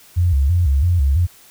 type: tone with vibrato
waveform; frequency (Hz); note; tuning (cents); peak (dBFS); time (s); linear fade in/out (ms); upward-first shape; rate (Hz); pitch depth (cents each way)
sine; 77.78; D#2; 0; -12; 0.16-1.27; 20; square; 3; 210
effects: white hiss -47 dBFS RMS until 1.5 s